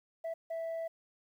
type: tone bursts at uneven times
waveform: sine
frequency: 658 Hz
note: E5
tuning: 3 cents flat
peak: -32 dBFS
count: 2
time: 0.24-0.34 / 0.5-0.88 s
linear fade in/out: 10 ms
effects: tanh soft clip ceiling -34 dBFS + 11-bit